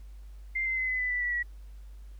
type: tone with pitch steps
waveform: sine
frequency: 2093 / 2069 / 2045 / 2022 / 1998.5 / 1975.5 / 1952.8 / 1930.4 Hz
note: C7 / C7 / C7 / B6 / B6 / B6 / B6 / B6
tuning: 0 / -20 / -40 / +40 / +20 / 0 / -20 / -40 cents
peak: -27 dBFS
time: 0.55-1.43 s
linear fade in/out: 10 ms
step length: 110 ms
effects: added 50 Hz sine -43 dBFS peak until 2.19 s + pink hiss -66 dBFS RMS until 2.19 s